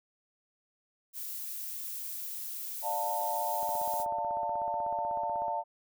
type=noise; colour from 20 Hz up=violet; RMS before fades=-39 dBFS; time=1.13-4.06 s; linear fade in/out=50 ms
type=chord; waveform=sine; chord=D minor; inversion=none; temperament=equal with one note detuned; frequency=587.3 / 698.5 / 895.9 Hz; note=D5 / F5 / A5; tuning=0 / 0 / +31 cents; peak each=-38 / -35 / -32 dBFS; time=2.82-5.64 s; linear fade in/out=50 ms
type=click train; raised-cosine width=1 ms; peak=-33 dBFS; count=31; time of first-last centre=3.63-5.482 s; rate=16.2 Hz
effects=none